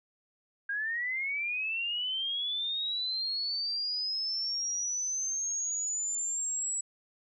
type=linear sweep; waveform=sine; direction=up; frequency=1603 to 7850 Hz; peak=-30 dBFS; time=0.69-6.81 s; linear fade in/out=5 ms; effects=none